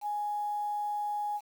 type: tone with quantisation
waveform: sine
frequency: 830.6 Hz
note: G#5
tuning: in tune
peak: -30 dBFS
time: 0.01-1.41 s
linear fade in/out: 50 ms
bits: 9
effects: none